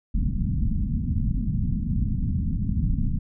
pink low-pass noise, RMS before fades -24 dBFS, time 0.14-3.19 s, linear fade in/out 10 ms, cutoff 240 Hz, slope 48 dB/octave, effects none

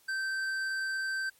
sine tone with tanh clipping, 1555 Hz, G6, 14 cents flat, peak -32 dBFS, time 0.08-1.3 s, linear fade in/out 10 ms, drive 11 dB, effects white hiss -64 dBFS RMS until 1.39 s + MP3 64 kbps

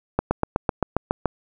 slowing click train, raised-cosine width 1 ms, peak -5 dBFS, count 9, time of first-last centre 0.19-1.257 s, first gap 120 ms, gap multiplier 1.03, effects none

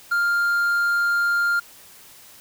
triangle tone with quantisation, 1400 Hz, F6, 4 cents sharp, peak -16 dBFS, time 0.11-1.6 s, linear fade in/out 10 ms, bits 7, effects white hiss -47 dBFS RMS until 2.4 s

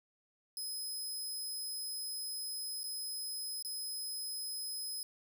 20% pulse tone with dropouts, 5080 Hz, D#8, 35 cents sharp, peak -33 dBFS, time 0.57-5.03 s, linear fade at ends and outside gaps 1 ms, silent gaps 2.833-2.84 / 3.625-3.648 s, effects none

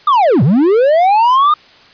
triangle linear two-way sweep, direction down then up, 1238 to 112.8 to 1238 Hz, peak -5 dBFS, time 0.07-1.54 s, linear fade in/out 5 ms, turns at 0.43 s, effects white hiss -43 dBFS RMS until 1.93 s + resampled to 11025 Hz

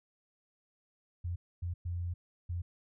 sine tone bursts at uneven times, 87.31 Hz, F2, in tune, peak -33 dBFS, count 4, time 1.24-1.36 / 1.62-1.74 / 1.85-2.14 / 2.49-2.62 s, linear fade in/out 10 ms, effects none

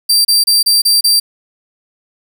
sawtooth tone bursts, 4699 Hz, D8, in tune, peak -5 dBFS, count 6, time 0.09-1.2 s, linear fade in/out 10 ms, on 160 ms, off 30 ms, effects none

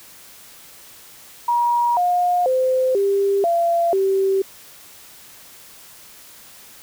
sine tone with pitch steps, 954 / 713 / 516 / 397 / 682 / 387 Hz, A#5 / F5 / C5 / G4 / F5 / G4, +40 / +36 / -24 / +22 / -41 / -22 cents, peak -15 dBFS, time 1.48-4.42 s, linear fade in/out 5 ms, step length 490 ms, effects white hiss -44 dBFS RMS until 6.82 s

